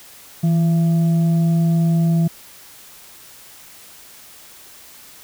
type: tone with frequency modulation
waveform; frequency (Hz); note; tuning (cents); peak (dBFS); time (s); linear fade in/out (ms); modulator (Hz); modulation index
sine; 164.81; E3; 0; -13; 0.43-2.28; 10; 510; 0.22
effects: white hiss -43 dBFS RMS until 5.23 s